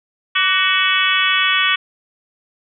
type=harmonic tone with a mistuned harmonic; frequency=373.4 Hz; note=F#4; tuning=16 cents sharp; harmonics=3 / 4 / 5 / 6 / 7 / 8 / 9; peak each=-21 / -21 / -21 / -21 / -21 / -21 / -21 dBFS; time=0.35-1.76 s; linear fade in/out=10 ms; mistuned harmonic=3; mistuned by=+56 cents; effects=none